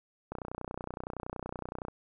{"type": "click train", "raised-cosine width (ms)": 1, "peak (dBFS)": -23, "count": 49, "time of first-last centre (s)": [0.32, 1.884], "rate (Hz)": 30.7, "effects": []}